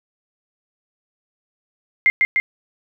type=tone with echo; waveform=sine; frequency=2099 Hz; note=C7; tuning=5 cents sharp; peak=-10 dBFS; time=2.06-2.1 s; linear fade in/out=0 ms; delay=150 ms; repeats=2; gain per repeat=-2 dB; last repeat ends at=2.4 s; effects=none